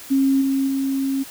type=tone with level steps; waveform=sine; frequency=270.8 Hz; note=C#4; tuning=40 cents flat; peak=-14 / -17 / -19 dBFS; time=0.1-1.24 s; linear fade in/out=20 ms; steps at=0.41 / 0.67 s; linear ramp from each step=10 ms; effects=white hiss -39 dBFS RMS until 1.3 s